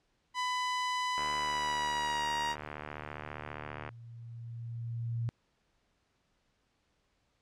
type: tone with pitch glide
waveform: sawtooth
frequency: 999 to 944.6 Hz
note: B5 to A#5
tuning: +20 to +23 cents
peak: -27 dBFS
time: 0.34-2.56 s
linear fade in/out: 50 ms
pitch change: -97 cents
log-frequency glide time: 1.33-2.29 s
type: click train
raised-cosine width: 0.5 ms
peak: -25 dBFS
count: 204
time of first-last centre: 1.18-3.89 s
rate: 74.9 Hz
type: tone with exponential growth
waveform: sine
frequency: 116.54 Hz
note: A#2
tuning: in tune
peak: -30 dBFS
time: 2.16-5.29 s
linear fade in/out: 0 ms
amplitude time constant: 680 ms
effects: pink hiss -75 dBFS RMS until 7.41 s + low-pass 6000 Hz 12 dB/octave